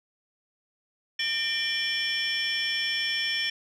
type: tone cluster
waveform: sine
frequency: 1821 / 2364 / 3059 / 3373 / 5410 Hz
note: A#6 / D7 / G7 / G#7 / E8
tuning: -41 / +11 / -43 / +26 / +44 cents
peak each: -31 dBFS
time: 1.19-3.5 s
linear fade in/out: 5 ms
effects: tanh soft clip ceiling -19 dBFS